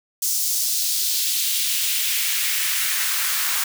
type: noise with high-pass filter sweep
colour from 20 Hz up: white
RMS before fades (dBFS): -22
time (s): 0.22-3.64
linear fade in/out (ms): 5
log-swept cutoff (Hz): 6100 to 1200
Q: 1.5
effects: none

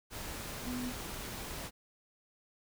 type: tone in noise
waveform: sine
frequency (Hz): 248.7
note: B3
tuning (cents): +12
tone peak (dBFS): -36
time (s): 0.64-0.94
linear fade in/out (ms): 50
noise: pink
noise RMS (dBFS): -42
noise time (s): 0.1-1.71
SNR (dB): +3
effects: none

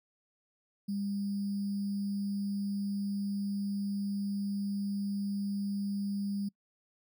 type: tone with sample-and-hold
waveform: sine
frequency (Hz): 200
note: G3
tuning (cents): +35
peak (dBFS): -31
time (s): 0.88-6.49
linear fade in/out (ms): 10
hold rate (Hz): 4900
effects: noise-tail reverb RT60 0.1 s tail -25 dB re dry

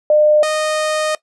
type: tone pair in turn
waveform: sine / sawtooth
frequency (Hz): 604 / 617.8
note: D5 / D#5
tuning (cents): +48 / -12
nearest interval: unison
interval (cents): 40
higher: second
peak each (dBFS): -8 / -12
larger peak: first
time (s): 0.1-0.43 / 0.43-1.15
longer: second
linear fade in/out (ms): 2
effects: noise-tail reverb RT60 0.1 s tail -19 dB re dry + resampled to 24000 Hz

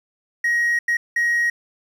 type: tone bursts at uneven times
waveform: triangle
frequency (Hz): 1889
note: A#6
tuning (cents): +22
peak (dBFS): -14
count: 3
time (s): 0.44-0.79 / 0.88-0.97 / 1.16-1.5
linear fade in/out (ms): 5
effects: tanh soft clip ceiling -11 dBFS + 9-bit

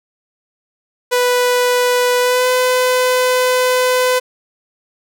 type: tone with pitch glide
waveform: sawtooth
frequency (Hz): 493.9 to 505.2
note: B4 to B4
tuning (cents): 0 to +39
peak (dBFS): -8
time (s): 1.11-4.2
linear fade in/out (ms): 20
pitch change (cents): +39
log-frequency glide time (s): 2.2-2.48
effects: none

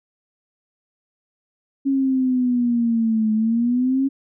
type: exponential two-way sweep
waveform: sine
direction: down then up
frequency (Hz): 275.2 to 215.3 to 275.2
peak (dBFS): -16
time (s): 1.85-4.09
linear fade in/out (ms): 20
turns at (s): 3.33
effects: none

